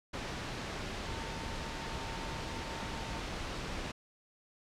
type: tone in noise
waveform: sine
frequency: 906 Hz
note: A#5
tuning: 50 cents flat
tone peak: -47 dBFS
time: 1.06-3.2 s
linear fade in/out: 10 ms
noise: pink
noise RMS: -39 dBFS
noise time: 0.13-3.92 s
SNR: -11 dB
effects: low-pass 5000 Hz 12 dB/octave